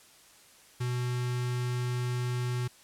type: tone with notch filter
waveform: square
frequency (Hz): 123.47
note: B2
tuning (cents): 0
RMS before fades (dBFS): -31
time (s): 0.8-2.68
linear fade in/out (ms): 10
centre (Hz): 590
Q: 1.3
effects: white hiss -57 dBFS RMS until 2.83 s + low-pass 11000 Hz 12 dB/octave